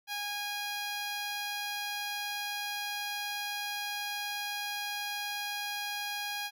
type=tone; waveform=10% pulse; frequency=821 Hz; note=G#5; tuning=20 cents flat; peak=-26 dBFS; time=0.07-6.51 s; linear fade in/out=50 ms; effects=none